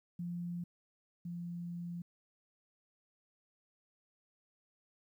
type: tone pair in turn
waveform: sine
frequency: 173.8 / 172.89 Hz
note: F3 / F3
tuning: -8 / -17 cents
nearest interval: unison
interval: 9 cents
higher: first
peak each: -37 / -39 dBFS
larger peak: first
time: 0.19-0.64 / 1.25-2.02 s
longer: second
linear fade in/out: 5 ms
effects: 12-bit